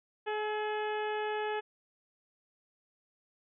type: harmonic tone with a mistuned harmonic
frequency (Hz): 424.7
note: G#4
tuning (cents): +39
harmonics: 1 / 2 / 3 / 4 / 5 / 6 / 7 / 8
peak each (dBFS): -34 / -36 / -46 / -41 / -50 / -46 / -49 / -54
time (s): 0.26-1.61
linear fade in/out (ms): 20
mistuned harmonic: 3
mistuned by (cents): +35
effects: none